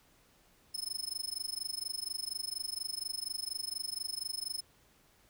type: tone with amplitude modulation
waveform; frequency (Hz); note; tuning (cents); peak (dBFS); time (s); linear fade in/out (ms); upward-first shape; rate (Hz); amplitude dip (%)
sawtooth; 5210; E8; -21; -30; 0.74-4.61; 10; sine; 24.2; 100
effects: pink hiss -66 dBFS RMS until 5.29 s